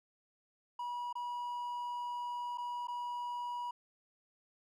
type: tone with dropouts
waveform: triangle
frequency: 969 Hz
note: B5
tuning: 33 cents flat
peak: -35 dBFS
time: 0.79-3.71 s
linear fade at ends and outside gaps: 5 ms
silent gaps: 1.128-1.153 / 2.575-2.581 / 2.872-2.882 s
effects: none